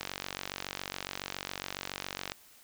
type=click train; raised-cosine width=0.2 ms; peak=-17 dBFS; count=110; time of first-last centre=0.01-2.319 s; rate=47.2 Hz; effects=white hiss -58 dBFS RMS until 2.63 s